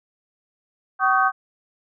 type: tone cluster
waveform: sine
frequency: 763 / 1119 / 1244 / 1539 Hz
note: G5 / C#6 / D#6 / G6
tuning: -47 / +16 / -1 / -32 cents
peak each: -21 dBFS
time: 0.99-1.32 s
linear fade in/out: 50 ms
effects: none